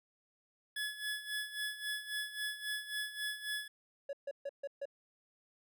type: tone with tremolo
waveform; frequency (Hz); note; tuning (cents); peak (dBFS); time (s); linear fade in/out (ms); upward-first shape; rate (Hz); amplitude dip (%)
25% pulse; 1703; G#6; +43; -31; 0.76-3.68; 5; sine; 3.7; 75
type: tone bursts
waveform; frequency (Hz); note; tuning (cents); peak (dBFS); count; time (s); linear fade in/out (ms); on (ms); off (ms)
triangle; 560; C#5; +18; -35; 5; 4.09-4.855; 5; 41; 140
effects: none